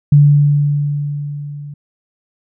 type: tone with level ramp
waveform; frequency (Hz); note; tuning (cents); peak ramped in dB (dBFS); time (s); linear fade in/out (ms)
sine; 145.2; D3; -19; -3 to -27; 0.12-1.74; 5
effects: none